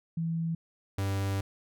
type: tone pair in turn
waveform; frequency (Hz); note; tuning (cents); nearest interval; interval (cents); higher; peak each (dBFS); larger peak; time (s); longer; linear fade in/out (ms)
sine / 45% pulse; 164.81 / 98; E3 / G2; 0 / 0; major sixth; 900; first; -28; neither; 0.17-0.55 / 0.98-1.41; second; 5
effects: none